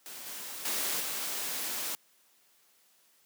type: noise with level steps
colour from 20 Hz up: white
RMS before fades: -44 / -41 / -32 / -35 dBFS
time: 0.06-1.95 s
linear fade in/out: 0 ms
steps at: 0.26 / 0.65 / 1 s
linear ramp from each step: 5 ms
effects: white hiss -66 dBFS RMS until 3.25 s + high-pass 200 Hz 12 dB/octave